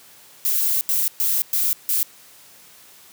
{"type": "noise bursts at uneven times", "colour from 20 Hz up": "violet", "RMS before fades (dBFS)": -20, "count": 5, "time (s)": [[0.45, 0.81], [0.89, 1.08], [1.2, 1.42], [1.53, 1.73], [1.89, 2.03]], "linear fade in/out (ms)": 0, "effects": ["white hiss -48 dBFS RMS until 3.12 s", "high-pass 80 Hz 12 dB/octave"]}